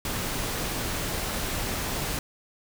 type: noise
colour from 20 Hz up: pink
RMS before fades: -30 dBFS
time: 0.05-2.19 s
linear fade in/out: 2 ms
effects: none